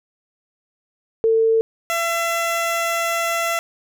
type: tone pair in turn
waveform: sine / 15% pulse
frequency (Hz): 448.8 / 673.7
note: A4 / E5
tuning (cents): +34 / +38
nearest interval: perfect fifth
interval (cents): 704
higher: second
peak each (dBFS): -13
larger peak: neither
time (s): 1.24-1.61 / 1.9-3.59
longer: second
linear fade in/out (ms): 0
effects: none